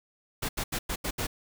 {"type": "noise bursts at uneven times", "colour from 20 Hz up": "pink", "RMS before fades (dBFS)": -31, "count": 6, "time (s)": [[0.42, 0.49], [0.57, 0.64], [0.72, 0.79], [0.89, 0.96], [1.04, 1.11], [1.18, 1.27]], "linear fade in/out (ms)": 10, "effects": []}